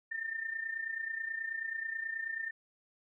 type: tone with amplitude modulation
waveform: sine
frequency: 1804 Hz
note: A6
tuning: 43 cents sharp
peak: -32 dBFS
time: 0.11-2.51 s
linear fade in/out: 10 ms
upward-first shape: sine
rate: 29.3 Hz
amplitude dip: 70%
effects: none